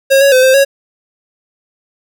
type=tone with pitch steps; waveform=square; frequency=542 / 556 / 513 / 523 / 552 Hz; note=C#5 / C#5 / C5 / C5 / C#5; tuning=-39 / +5 / -34 / -1 / -7 cents; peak=-6 dBFS; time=0.1-0.65 s; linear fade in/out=20 ms; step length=110 ms; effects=none